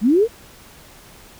sine linear sweep, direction up, 189.1 to 484.1 Hz, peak -11 dBFS, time 0.01-0.28 s, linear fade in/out 50 ms, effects pink hiss -45 dBFS RMS until 1.39 s

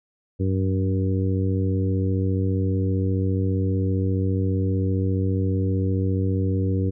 harmonic tone with a mistuned harmonic, 95 Hz, F#2, 46 cents sharp, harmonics 1 / 2 / 3 / 4 / 5, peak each -21 / -28 / -28 / -32 / -32 dBFS, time 0.39-6.91 s, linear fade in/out 20 ms, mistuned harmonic 1, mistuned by +19 cents, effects none

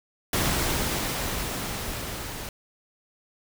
pink noise with level ramp, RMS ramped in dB -24 to -36 dBFS, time 0.33-2.49 s, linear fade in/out 2 ms, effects none

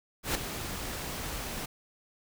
pink noise with ADSR envelope, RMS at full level -27 dBFS, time 0.23-1.66 s, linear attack 120 ms, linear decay 6 ms, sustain -10 dB, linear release 8 ms, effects none

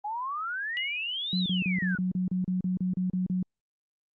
sine exponential two-way sweep, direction up then down, 813 to 4100 to 1412 Hz, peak -30 dBFS, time 0.04-1.98 s, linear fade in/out 10 ms, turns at 1.38 s
sine tone with exponential decay, 2900 Hz, F#7, 35 cents flat, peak -29 dBFS, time 0.77-1.56 s, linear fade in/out 0 ms, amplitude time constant 170 ms
sine tone bursts, 183.5 Hz, F#3, 14 cents flat, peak -25 dBFS, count 13, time 1.33-3.428 s, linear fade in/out 2 ms, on 130 ms, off 34 ms
effects Opus 32 kbps

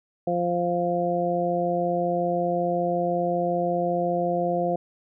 harmonic tone, 174.61 Hz, F3, in tune, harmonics 1 / 2 / 3 / 4, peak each -29 / -29 / -26 / -26 dBFS, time 0.27-4.76 s, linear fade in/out 5 ms, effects none

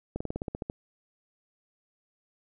slowing click train, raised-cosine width 2 ms, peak -19 dBFS, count 10, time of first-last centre 0.16-0.699 s, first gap 45 ms, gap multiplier 1.07, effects none

